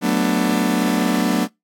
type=chord; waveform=40% pulse; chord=B minor seventh; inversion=second; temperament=just; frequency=185.21 / 222.2 / 246.9 / 296.3 Hz; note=F#3 / A3 / B3 / D4; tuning=+2 / +17 / 0 / +15 cents; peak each=-21 dBFS; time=0.01-1.48 s; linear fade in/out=50 ms; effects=noise-tail reverb RT60 0.2 s tail -26 dB re dry + AAC 64 kbps